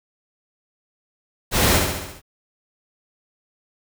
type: noise with echo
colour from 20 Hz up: pink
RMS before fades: -18 dBFS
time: 1.51-1.81 s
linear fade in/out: 50 ms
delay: 68 ms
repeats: 6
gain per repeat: -4 dB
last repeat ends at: 2.218 s
effects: none